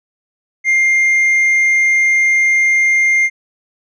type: tone with tanh clipping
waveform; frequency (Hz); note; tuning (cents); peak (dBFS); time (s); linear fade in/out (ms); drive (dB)
triangle; 2110; C7; +14; -10; 0.64-3.3; 50; 7
effects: none